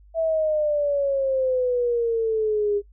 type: exponential sweep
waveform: sine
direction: down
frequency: 659.3 to 404.3 Hz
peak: -19 dBFS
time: 0.14-2.82 s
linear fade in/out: 50 ms
effects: noise-tail reverb RT60 0.1 s tail -23 dB re dry + added 50 Hz sine -48 dBFS peak until 2.92 s